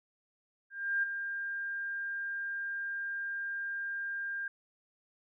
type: tone with ADSR envelope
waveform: sine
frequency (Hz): 1600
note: G6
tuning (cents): +35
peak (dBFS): -26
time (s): 0.7-4.48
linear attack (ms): 330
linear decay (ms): 12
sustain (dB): -8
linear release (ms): 3
effects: none